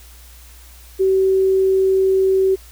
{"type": "tone", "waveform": "sine", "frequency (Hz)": 381.9, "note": "G4", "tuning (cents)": -45, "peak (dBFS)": -12, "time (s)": [0.99, 2.56], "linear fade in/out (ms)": 20, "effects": ["added 60 Hz sine -41 dBFS peak until 2.71 s", "white hiss -46 dBFS RMS until 2.71 s"]}